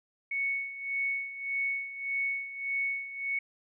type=tone with tremolo; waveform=sine; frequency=2217 Hz; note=C#7; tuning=in tune; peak=-27 dBFS; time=0.31-3.39 s; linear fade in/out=5 ms; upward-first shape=sine; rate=1.7 Hz; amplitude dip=75%; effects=none